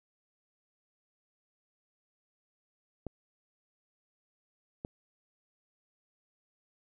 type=clicks; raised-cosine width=2 ms; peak=-24 dBFS; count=2; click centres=3.067 / 4.849 s; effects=none